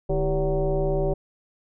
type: tone with frequency modulation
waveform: sine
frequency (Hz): 211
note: G#3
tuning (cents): +28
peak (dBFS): -20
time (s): 0.09-1.14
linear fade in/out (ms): 10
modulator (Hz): 180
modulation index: 2.3
effects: none